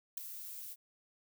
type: noise with ADSR envelope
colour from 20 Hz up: violet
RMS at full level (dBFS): -33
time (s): 0.17-0.76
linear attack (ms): 8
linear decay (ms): 4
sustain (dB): -13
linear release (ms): 40
effects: none